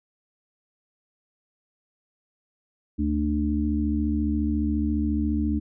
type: harmonic tone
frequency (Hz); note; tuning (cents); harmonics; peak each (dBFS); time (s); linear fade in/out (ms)
74.4; D2; +23; 1 / 3 / 4; -26 / -26 / -26; 2.98-5.6; 20
effects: none